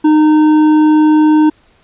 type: tone with hard clipping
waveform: sine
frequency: 307.1 Hz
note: D#4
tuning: 23 cents flat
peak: -7 dBFS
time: 0.04-1.5 s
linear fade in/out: 10 ms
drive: 7 dB
effects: pink hiss -51 dBFS RMS until 1.83 s + resampled to 8000 Hz